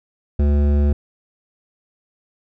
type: tone with hard clipping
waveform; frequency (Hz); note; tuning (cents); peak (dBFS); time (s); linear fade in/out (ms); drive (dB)
triangle; 72.3; D2; -27; -15; 0.39-0.93; 5; 17
effects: none